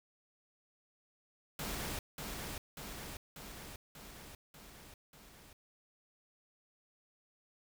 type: noise with echo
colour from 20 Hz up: pink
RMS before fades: -40 dBFS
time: 1.59-1.99 s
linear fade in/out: 2 ms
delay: 590 ms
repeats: 6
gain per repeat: -3 dB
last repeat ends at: 5.53 s
effects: none